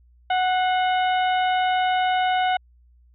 harmonic tone with a mistuned harmonic, 739 Hz, F#5, 2 cents flat, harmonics 1 / 2 / 3 / 4 / 5, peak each -19 / -28 / -32 / -32 / -37 dBFS, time 0.3-2.57 s, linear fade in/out 5 ms, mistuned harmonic 3, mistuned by -48 cents, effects added 60 Hz sine -52 dBFS peak until 3.14 s

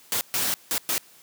white noise bursts at uneven times, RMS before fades -25 dBFS, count 4, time 0.12-0.21 / 0.34-0.54 / 0.71-0.78 / 0.89-0.98 s, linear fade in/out 0 ms, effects white hiss -53 dBFS RMS until 1.22 s + high-pass 100 Hz 12 dB/octave

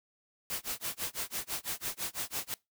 white noise with tremolo, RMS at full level -34 dBFS, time 0.5-2.54 s, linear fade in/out 0 ms, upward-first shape sine, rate 6 Hz, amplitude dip 100%, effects noise-tail reverb RT60 0.2 s tail -23 dB re dry

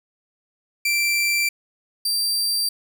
sawtooth tone pair in turn, 2349 / 4698 Hz, D7 / D8, 0 / 0 cents, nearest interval octave, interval 1200 cents, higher second, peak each -15 / -17 dBFS, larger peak first, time 0.85-1.49 / 2.05-2.69 s, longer neither, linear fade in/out 5 ms, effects none

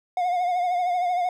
triangle tone with vibrato, 716 Hz, F5, 43 cents sharp, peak -19 dBFS, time 0.17-1.29 s, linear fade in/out 2 ms, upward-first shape triangle, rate 13 Hz, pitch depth 61 cents each way, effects none

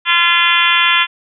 harmonic tone with a mistuned harmonic, 343.1 Hz, F4, 31 cents flat, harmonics 3 / 4 / 5 / 6 / 7 / 8 / 9 / 10, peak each -18 / -18 / -18 / -18 / -18 / -18 / -18 / -18 dBFS, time 0.05-1.07 s, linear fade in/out 50 ms, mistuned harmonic 7, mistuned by +23 cents, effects none

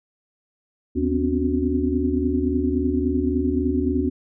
sine tone cluster, 77.1 / 251.1 / 261 / 284.6 / 368.1 Hz, D#2 / B3 / C4 / C#4 / F#4, -15 / +29 / -4 / +46 / -9 cents, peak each -26 / -26 / -25 / -24 / -26 dBFS, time 0.95-4.1 s, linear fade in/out 20 ms, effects none

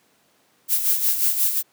violet noise with tremolo, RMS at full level -18 dBFS, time 0.68-1.63 s, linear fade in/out 50 ms, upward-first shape sine, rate 5.6 Hz, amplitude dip 60%, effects pink hiss -61 dBFS RMS until 1.72 s + high-pass 200 Hz 12 dB/octave

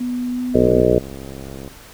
sine tone with pitch glide, 246.9 to 249.9 Hz, B3 to B3, 0 to +21 cents, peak -20 dBFS, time 0-0.81 s, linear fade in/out 10 ms, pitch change +21 cents, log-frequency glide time 0.32-0.42 s
harmonic tone, 61.5 Hz, B1, 7 cents flat, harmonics 1 / 2 / 3 / 4 / 5 / 6 / 7 / 8 / 9 / 10, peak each -25 / -23 / -24 / -24 / -24 / -19 / -17 / -20 / -24 / -20 dBFS, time 0.54-0.99 s, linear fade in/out 10 ms
click train, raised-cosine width 2 ms, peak -20 dBFS, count 71, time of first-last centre 0.64-1.677 s, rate 67.5 Hz
effects pink hiss -42 dBFS RMS until 1.93 s

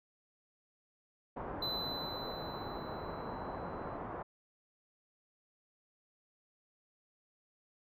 white low-pass noise, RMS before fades -42 dBFS, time 1.36-4.23 s, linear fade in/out 10 ms, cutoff 1100 Hz, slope 24 dB/octave
triangle tone with exponential decay, 4020 Hz, B7, 30 cents sharp, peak -33 dBFS, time 1.62-3.97 s, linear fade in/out 5 ms, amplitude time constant 510 ms
effects none

